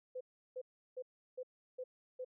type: tone bursts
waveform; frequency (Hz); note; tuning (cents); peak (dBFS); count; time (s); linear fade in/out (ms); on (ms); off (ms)
sine; 508; B4; +49; -40; 6; 0.15-2.248; 10; 58; 350
effects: none